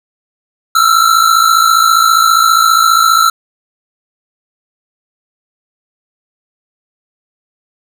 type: tone pair together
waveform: square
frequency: 1311 / 1365.9 Hz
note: E6 / F6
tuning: -10 / -39 cents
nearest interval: minor second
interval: 71 cents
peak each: -10 dBFS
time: 0.75-3.3 s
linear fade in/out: 5 ms
effects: none